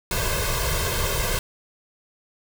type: noise with comb filter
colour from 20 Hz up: pink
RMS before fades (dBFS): -24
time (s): 0.11-1.39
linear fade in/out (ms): 2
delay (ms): 1.9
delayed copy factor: +1
effects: none